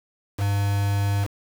triangle tone with quantisation, 100.5 Hz, G2, 44 cents sharp, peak -18 dBFS, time 0.37-1.28 s, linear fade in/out 50 ms, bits 5, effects none

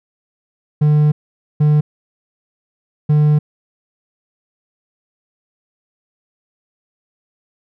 triangle tone bursts at uneven times, 150 Hz, D3, 37 cents sharp, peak -7 dBFS, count 3, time 0.81-1.12 / 1.6-1.81 / 3.09-3.39 s, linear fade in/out 10 ms, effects none

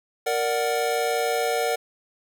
square chord, Bb augmented, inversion none, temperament equal, 466.2 / 587.3 / 740 Hz, Bb4 / D5 / F#5, 0 / 0 / 0 cents, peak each -26 / -29 / -27 dBFS, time 0.26-1.76 s, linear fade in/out 10 ms, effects none

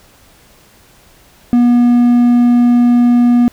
triangle tone, 241.5 Hz, B3, 39 cents flat, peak -4 dBFS, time 1.53-3.48 s, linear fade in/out 0 ms, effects pink hiss -46 dBFS RMS until 3.52 s

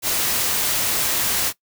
white noise, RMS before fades -21 dBFS, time 0.02-1.53 s, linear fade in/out 50 ms, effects noise-tail reverb RT60 0.1 s tail -19 dB re dry

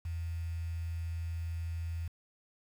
sine tone with quantisation, 83.3 Hz, E2, 19 cents sharp, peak -34 dBFS, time 0.05-2.08 s, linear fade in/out 5 ms, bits 9, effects none

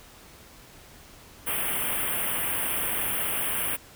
white band-stop noise, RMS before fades -28 dBFS, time 1.46-3.77 s, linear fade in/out 20 ms, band 3300 to 8700 Hz, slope 96 dB/octave, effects pink hiss -50 dBFS RMS until 3.95 s

